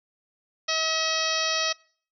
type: harmonic tone with a mistuned harmonic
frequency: 640 Hz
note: D#5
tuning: 49 cents sharp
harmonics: 1 / 2 / 3 / 4 / 5 / 6 / 7 / 8 / 9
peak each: -32 / -32 / -32 / -32 / -32 / -32 / -32 / -32 / -32 dBFS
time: 0.68-1.73 s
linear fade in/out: 10 ms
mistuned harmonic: 8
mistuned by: +19 cents
effects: noise-tail reverb RT60 0.5 s tail -25 dB re dry